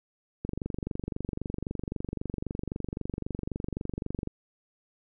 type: click train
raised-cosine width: 3 ms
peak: -19 dBFS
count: 92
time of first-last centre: 0.45-4.274 s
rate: 23.8 Hz
effects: none